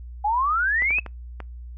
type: exponential sweep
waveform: sine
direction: up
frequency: 806 to 2637 Hz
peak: -19 dBFS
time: 0.24-1 s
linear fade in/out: 10 ms
type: clicks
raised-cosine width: 0.5 ms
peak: -20 dBFS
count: 5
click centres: 0.822 / 0.907 / 0.985 / 1.063 / 1.403 s
effects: noise-tail reverb RT60 0.2 s tail -25 dB re dry + added 60 Hz sine -35 dBFS peak until 1.77 s